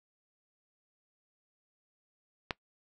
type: click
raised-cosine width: 0.3 ms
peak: -15 dBFS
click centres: 2.508 s
effects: noise-tail reverb RT60 0.1 s tail -21 dB re dry